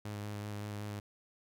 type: tone with vibrato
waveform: sawtooth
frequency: 103.83 Hz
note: G#2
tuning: in tune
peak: -35 dBFS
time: 0.05-1 s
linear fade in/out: 5 ms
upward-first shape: square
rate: 5.3 Hz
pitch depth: 13 cents each way
effects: none